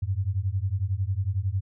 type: beating tone pair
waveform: sine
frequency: 91.1 / 102.1 Hz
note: F#2 / G#2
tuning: -26 / -29 cents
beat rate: 11 Hz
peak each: -27 dBFS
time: 0.02-1.61 s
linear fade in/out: 10 ms
effects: none